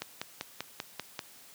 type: click train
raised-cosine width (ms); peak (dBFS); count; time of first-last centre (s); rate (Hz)
0.2; -17; 7; 0.02-1.192; 5.12
effects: white hiss -54 dBFS RMS until 1.54 s + high-pass 100 Hz 12 dB/octave